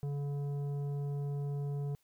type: tone with tanh clipping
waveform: triangle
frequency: 142.7 Hz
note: D3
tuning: 49 cents flat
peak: -35 dBFS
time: 0.03-1.95 s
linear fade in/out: 0 ms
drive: 14 dB
effects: white hiss -74 dBFS RMS until 2.03 s